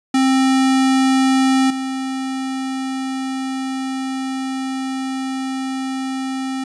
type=tone with level steps; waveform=square; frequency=264.3 Hz; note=C4; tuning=18 cents sharp; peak=-13 / -22 dBFS; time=0.14-6.64 s; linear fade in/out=5 ms; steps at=1.7 s; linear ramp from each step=5 ms; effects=resampled to 22050 Hz